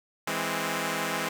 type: chord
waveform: 5% pulse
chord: E augmented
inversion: none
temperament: equal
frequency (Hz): 164.81 / 207.7 / 261.6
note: E3 / G#3 / B#3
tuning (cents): 0 / 0 / 0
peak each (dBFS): -21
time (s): 0.27-1.29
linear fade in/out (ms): 5
effects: none